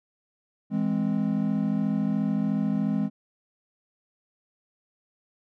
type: chord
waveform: triangle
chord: E augmented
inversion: none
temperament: equal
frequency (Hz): 164.81 / 207.7 / 261.6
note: E3 / G#3 / B#3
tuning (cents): 0 / 0 / 0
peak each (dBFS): -28 / -23 / -27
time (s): 0.7-3.1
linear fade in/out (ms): 50
effects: none